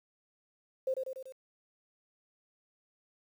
sine tone with echo, 524 Hz, C5, 2 cents sharp, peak -28 dBFS, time 0.87-0.94 s, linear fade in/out 5 ms, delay 96 ms, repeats 4, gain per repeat -4 dB, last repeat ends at 1.324 s, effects 10-bit

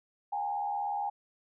sine tone with frequency modulation, 818 Hz, G#5, 26 cents flat, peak -30 dBFS, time 0.32-1.1 s, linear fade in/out 10 ms, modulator 76.6 Hz, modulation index 0.7, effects none

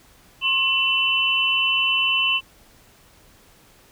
sine tone cluster, 1066 / 2690 / 2998 Hz, C6 / E7 / F#7, +32 / +34 / +22 cents, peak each -28 / -20 / -21 dBFS, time 0.41-2.41 s, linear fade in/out 50 ms, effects pink hiss -53 dBFS RMS until 3.91 s

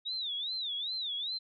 sine tone with vibrato, 3700 Hz, A#7, 14 cents flat, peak -33 dBFS, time 0.05-1.39 s, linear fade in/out 20 ms, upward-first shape sine, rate 2.5 Hz, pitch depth 190 cents each way, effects none

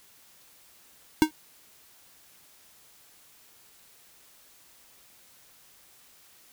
square tone with exponential decay, 311.1 Hz, D#4, in tune, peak -12 dBFS, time 1.22-1.31 s, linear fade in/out 0 ms, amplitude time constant 18 ms, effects white hiss -57 dBFS RMS until 6.52 s

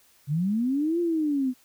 sine linear two-way sweep, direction up then down, 135.2 to 350 to 247.7 Hz, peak -22 dBFS, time 0.27-1.54 s, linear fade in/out 50 ms, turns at 1 s, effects white hiss -60 dBFS RMS until 1.64 s

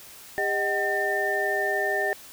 sine tone cluster, 402.6 / 620 / 756 / 1803 Hz, G4 / D#5 / F#5 / A6, +46 / -6 / +37 / +42 cents, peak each -29 / -30 / -30 / -26 dBFS, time 0.38-2.13 s, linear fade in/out 0 ms, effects white hiss -46 dBFS RMS until 2.32 s

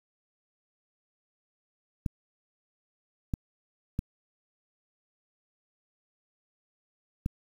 clicks, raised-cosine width 5 ms, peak -16 dBFS, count 4, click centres 2.062 / 3.338 / 3.991 / 7.261 s, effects 8-bit

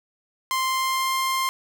sawtooth tone with pitch glide, 1046.5 to 1054.4 Hz, C6 to C6, 0 to +13 cents, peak -18 dBFS, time 0.51-1.49 s, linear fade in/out 0 ms, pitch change +13 cents, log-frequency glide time 0.66-1.13 s, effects none

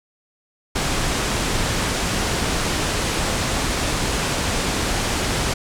pink low-pass noise, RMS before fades -22 dBFS, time 0.75-5.54 s, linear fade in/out 10 ms, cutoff 9400 Hz, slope 24 dB/octave, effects none

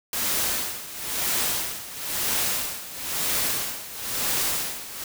white noise with tremolo, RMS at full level -24 dBFS, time 0.13-5.04 s, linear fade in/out 2 ms, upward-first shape sine, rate 1 Hz, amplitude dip 80%, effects none

